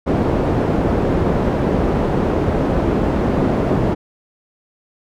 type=low-pass noise; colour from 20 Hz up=white; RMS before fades=-17 dBFS; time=0.06-3.95 s; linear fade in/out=20 ms; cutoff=430 Hz; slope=12 dB/octave; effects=none

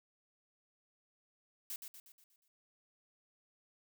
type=noise with echo; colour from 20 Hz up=blue; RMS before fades=-42 dBFS; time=1.7-1.76 s; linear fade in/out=2 ms; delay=120 ms; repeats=6; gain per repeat=-6 dB; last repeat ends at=2.48 s; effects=none

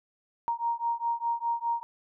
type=beating tone pair; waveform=sine; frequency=932.3 / 937.2 Hz; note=A#5 / A#5; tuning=0 / +9 cents; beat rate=4.9 Hz; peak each=-30 dBFS; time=0.48-1.83 s; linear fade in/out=0 ms; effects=none

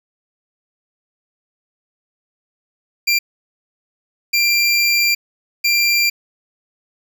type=tone bursts at uneven times; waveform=25% pulse; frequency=2374 Hz; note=D7; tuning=18 cents sharp; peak=-9 dBFS; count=3; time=3.07-3.19 / 4.33-5.15 / 5.64-6.1 s; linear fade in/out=10 ms; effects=none

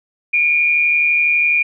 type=tone pair together; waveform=sine; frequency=2266 / 2418 Hz; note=C#7 / D7; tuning=+37 / +50 cents; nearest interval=minor second; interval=113 cents; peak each=-23 / -12 dBFS; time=0.33-1.63 s; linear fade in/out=10 ms; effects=none

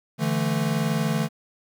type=chord; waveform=square; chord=D suspended second; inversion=none; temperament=equal with one note detuned; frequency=146.83 / 167.21 / 220 Hz; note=D3 / E3 / A3; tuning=0 / +25 / 0 cents; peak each=-27 dBFS; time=0.18-1.29 s; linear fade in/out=50 ms; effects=10-bit

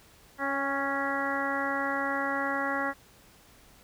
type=harmonic tone with a mistuned harmonic; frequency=277.2 Hz; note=C#4; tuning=in tune; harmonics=1 / 2 / 3 / 4 / 5 / 6 / 7; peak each=-35 / -35 / -35 / -35 / -35 / -35 / -35 dBFS; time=0.38-2.94 s; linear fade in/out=50 ms; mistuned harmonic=3; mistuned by=-22 cents; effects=pink hiss -57 dBFS RMS until 3.83 s

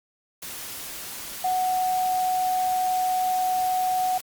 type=tone in noise; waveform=sine; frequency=740 Hz; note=F#5; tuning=in tune; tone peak=-21 dBFS; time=1.44-4.18 s; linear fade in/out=5 ms; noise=white; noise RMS=-36 dBFS; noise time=0.42-4.21 s; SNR=+12 dB; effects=Opus 48 kbps

